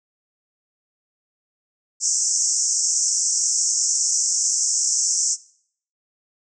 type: band-pass noise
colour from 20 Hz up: pink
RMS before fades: -21 dBFS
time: 2-5.37 s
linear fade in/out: 50 ms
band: 5500 to 8000 Hz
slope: 96 dB/octave
effects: noise-tail reverb RT60 0.6 s tail -20 dB re dry